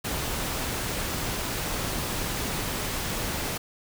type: noise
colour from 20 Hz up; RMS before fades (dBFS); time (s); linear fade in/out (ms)
pink; -30; 0.04-3.58; 10
effects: none